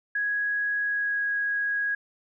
sine tone with pitch glide, 1663 to 1652.5 Hz, G#6 to G#6, +2 to -9 cents, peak -24 dBFS, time 0.15-1.95 s, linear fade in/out 5 ms, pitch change -11 cents, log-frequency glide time 0.81-1.23 s, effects none

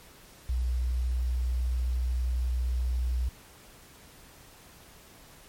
sine tone with quantisation, 61.74 Hz, B1, in tune, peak -25 dBFS, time 0.49-3.29 s, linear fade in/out 5 ms, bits 9, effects pink hiss -53 dBFS RMS until 5.48 s + MP3 64 kbps

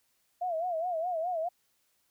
sine tone with vibrato, 683 Hz, F5, 39 cents flat, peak -29 dBFS, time 0.41-1.49 s, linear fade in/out 10 ms, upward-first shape sine, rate 4.8 Hz, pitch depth 130 cents each way, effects white hiss -73 dBFS RMS until 2.1 s

